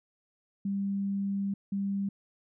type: tone pair in turn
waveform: sine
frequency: 198 / 198 Hz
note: G3 / G3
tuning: +18 / +18 cents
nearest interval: unison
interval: 0 cents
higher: neither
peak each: -28 dBFS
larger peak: neither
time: 0.65-1.54 / 1.72-2.09 s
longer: first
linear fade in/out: 5 ms
effects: none